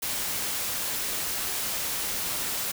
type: noise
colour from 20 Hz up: white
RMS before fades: -30 dBFS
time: 0.02-2.72 s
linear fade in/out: 10 ms
effects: none